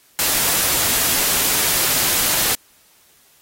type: noise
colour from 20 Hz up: white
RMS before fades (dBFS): -18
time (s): 0.19-2.55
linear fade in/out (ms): 0
effects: white hiss -54 dBFS RMS until 3.41 s + AAC 48 kbps